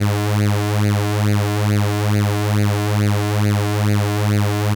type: tone with flanger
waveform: sawtooth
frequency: 103.83 Hz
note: G#2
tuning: in tune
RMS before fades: -17 dBFS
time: 0-4.75 s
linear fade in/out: 20 ms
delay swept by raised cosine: 0.45 to 2.95 ms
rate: 2.3 Hz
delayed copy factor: +1
effects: none